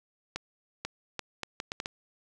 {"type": "accelerating click train", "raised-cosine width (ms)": 0.2, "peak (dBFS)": -16, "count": 8, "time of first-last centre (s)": [0.36, 1.859], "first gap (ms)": 490, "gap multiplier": 0.7, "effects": []}